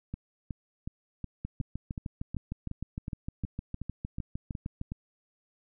two click trains, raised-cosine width 5 ms, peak -23 / -22 dBFS, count 14 / 23, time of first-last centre 0.14-4.919 / 1.45-4.814 s, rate 2.72 / 6.54 Hz, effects none

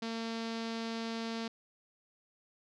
sawtooth tone with low-pass filter, 227.5 Hz, A#3, 42 cents flat, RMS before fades -38 dBFS, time 0.02-1.48 s, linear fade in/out 5 ms, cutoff 4600 Hz, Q 2.4, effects none

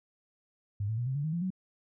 sine tone with pitch steps, 101.7 / 110.9 / 120.94 / 131.89 / 143.83 / 156.84 / 171.04 / 186.52 Hz, G#2 / A2 / B2 / C3 / D3 / D#3 / F3 / F#3, -36 / +14 / -36 / +14 / -36 / +14 / -36 / +14 cents, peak -29 dBFS, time 0.8-1.504 s, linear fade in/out 5 ms, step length 88 ms, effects none

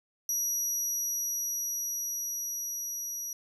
35% pulse tone with level ramp, 5800 Hz, F#8, 35 cents flat, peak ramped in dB -25 to -32 dBFS, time 0.29-3.33 s, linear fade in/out 2 ms, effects none

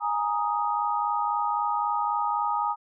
sine chord, Ab suspended second, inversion none, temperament just, 830.6 / 934.4 / 1245.9 Hz, Ab5 / Bb5 / Eb6, 0 / +4 / +2 cents, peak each -28 dBFS, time 0-2.76 s, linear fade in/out 50 ms, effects none

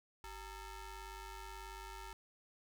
sawtooth ring-modulated tone, 432.8 Hz, A4, 29 cents flat, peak -40 dBFS, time 0.24-2.13 s, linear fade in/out 0 ms, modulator 482 Hz, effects none

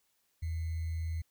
sine tone with sample-and-hold, 81.5 Hz, E2, 19 cents flat, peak -32 dBFS, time 0.42-1.22 s, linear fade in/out 10 ms, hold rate 2100 Hz, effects white hiss -75 dBFS RMS until 1.3 s

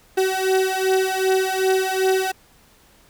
35% pulse beating tone pair, 377.2 / 379.8 Hz, F#4 / F#4, +33 / +45 cents, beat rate 2.6 Hz, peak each -19 dBFS, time 0.17-2.32 s, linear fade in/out 10 ms, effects pink hiss -54 dBFS RMS until 3.09 s

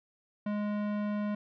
sine tone with tanh clipping, 207.9 Hz, G#3, 2 cents sharp, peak -32 dBFS, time 0.46-1.35 s, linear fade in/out 5 ms, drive 18 dB, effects none

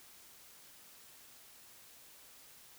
silence, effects white hiss -58 dBFS RMS until 2.78 s

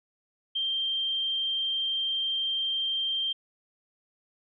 sine tone, 3163 Hz, G7, 15 cents sharp, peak -26 dBFS, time 0.55-3.33 s, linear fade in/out 10 ms, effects none

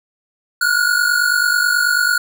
square tone pair together, 1419.8 / 1469 Hz, F6 / F#6, +28 / -13 cents, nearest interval minor second, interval 59 cents, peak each -18 / -16 dBFS, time 0.61-2.18 s, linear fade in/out 5 ms, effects none

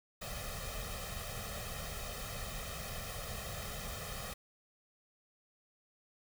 pink noise with comb filter, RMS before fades -42 dBFS, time 0.21-4.34 s, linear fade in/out 10 ms, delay 1.6 ms, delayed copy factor +1, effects none

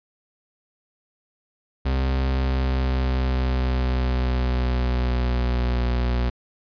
40% pulse tone with pitch glide, 65.7 to 60.95 Hz, C2 to B1, +8 to -22 cents, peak -19 dBFS, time 1.85-6.3 s, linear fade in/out 10 ms, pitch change -130 cents, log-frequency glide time 2.27-5.81 s, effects resampled to 11025 Hz

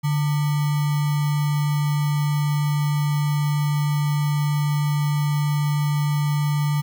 sine tone with sample-and-hold, 146.83 Hz, D3, in tune, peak -18 dBFS, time 0.03-6.82 s, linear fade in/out 20 ms, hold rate 1050 Hz, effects none

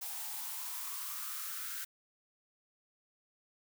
blue noise with high-pass filter sweep, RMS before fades -41 dBFS, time 0.01-1.85 s, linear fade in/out 10 ms, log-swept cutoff 760 to 1500 Hz, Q 5.4, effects none

